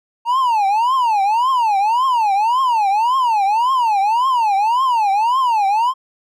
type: tone with vibrato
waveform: triangle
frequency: 911 Hz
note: A#5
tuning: 40 cents flat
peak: -11 dBFS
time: 0.25-5.94 s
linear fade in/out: 50 ms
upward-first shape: triangle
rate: 1.8 Hz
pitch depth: 300 cents each way
effects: none